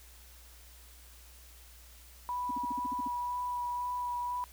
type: tone with vibrato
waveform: sine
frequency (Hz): 980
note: B5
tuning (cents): -14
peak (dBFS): -32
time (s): 2.29-4.44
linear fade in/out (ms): 0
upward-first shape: sine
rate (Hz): 2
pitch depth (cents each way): 13
type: tone bursts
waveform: sine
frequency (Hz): 264.2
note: C4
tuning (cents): +17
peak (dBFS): -36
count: 9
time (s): 2.49-3.078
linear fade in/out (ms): 5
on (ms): 20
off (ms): 51
effects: added 60 Hz sine -54 dBFS peak until 4.52 s + white hiss -57 dBFS RMS until 4.52 s